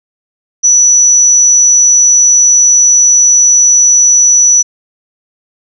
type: tone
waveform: sine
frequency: 5920 Hz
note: F#8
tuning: in tune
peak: -3 dBFS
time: 0.63-4.63 s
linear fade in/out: 20 ms
effects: none